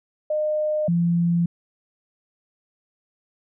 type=tone pair in turn; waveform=sine; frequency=610 / 171.18 Hz; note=D#5 / F3; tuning=-34 / -34 cents; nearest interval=octave + minor seventh; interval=2200 cents; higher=first; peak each=-20 / -17 dBFS; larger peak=second; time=0.3-0.88 / 0.88-1.46 s; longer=neither; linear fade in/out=5 ms; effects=none